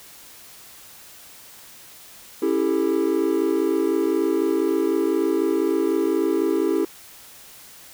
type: chord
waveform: triangle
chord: A dominant seventh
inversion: first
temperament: just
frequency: 275 / 330 / 396 / 440 Hz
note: C#4 / E4 / G4 / A4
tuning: -14 / +2 / +18 / 0 cents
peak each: -25 / -20 / -21 / -25 dBFS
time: 2.42-6.85 s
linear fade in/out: 5 ms
effects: white hiss -45 dBFS RMS until 7.93 s